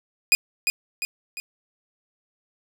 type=tone with echo; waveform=sawtooth; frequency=2475 Hz; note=D#7; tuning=10 cents flat; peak=-10 dBFS; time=0.32-0.35 s; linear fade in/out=0 ms; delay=350 ms; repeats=3; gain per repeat=-6 dB; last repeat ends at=1.4 s; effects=none